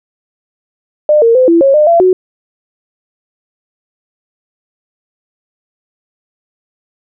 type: tone with pitch steps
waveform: sine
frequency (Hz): 602 / 460.8 / 512 / 335.9 / 546 / 604 / 678 / 369.5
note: D5 / A#4 / C5 / E4 / C#5 / D5 / E5 / F#4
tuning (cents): +43 / -20 / -38 / +33 / -26 / +48 / +49 / -2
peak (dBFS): -4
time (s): 1.09-2.13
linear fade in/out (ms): 2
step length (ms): 130
effects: none